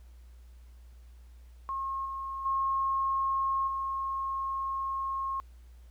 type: tone with level steps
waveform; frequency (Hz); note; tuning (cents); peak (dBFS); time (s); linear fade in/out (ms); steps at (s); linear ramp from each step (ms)
sine; 1079; C#6; -47; -31 / -34 / -26 / -30; 1.69-5.4; 0; 2.05 / 2.45 / 3.67; 10
effects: added 60 Hz sine -49 dBFS peak until 5.9 s + pink hiss -68 dBFS RMS until 5.9 s